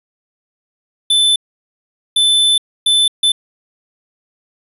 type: tone bursts at uneven times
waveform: square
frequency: 3520 Hz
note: A7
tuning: in tune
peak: -10 dBFS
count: 4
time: 1.1-1.36 / 2.16-2.58 / 2.86-3.08 / 3.23-3.32 s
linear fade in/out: 5 ms
effects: resampled to 32000 Hz